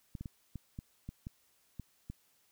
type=clicks; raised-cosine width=5 ms; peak=-29 dBFS; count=9; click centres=0.152 / 0.21 / 0.258 / 0.557 / 0.789 / 1.09 / 1.269 / 1.797 / 2.1 s; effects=white hiss -71 dBFS RMS until 2.51 s